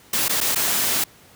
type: noise with dropouts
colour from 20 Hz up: white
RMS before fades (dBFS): -21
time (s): 0.13-1.04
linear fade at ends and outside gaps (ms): 5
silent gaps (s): 0.283-0.293 / 0.405-0.411 / 0.549-0.557
effects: pink hiss -50 dBFS RMS until 1.35 s + high-pass 80 Hz 12 dB/octave